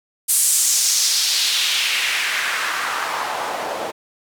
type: noise with band-pass filter sweep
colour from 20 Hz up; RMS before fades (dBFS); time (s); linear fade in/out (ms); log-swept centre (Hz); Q
white; -20; 0.28-3.92; 20; 9800 to 550; 1.9
effects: none